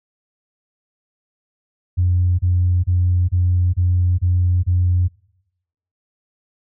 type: tone bursts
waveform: sine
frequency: 89.5 Hz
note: F2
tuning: 43 cents sharp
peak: -12 dBFS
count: 7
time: 1.97-5.084 s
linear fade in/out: 20 ms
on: 420 ms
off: 29 ms
effects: noise-tail reverb RT60 0.9 s tail -25 dB re dry + tanh soft clip ceiling -8 dBFS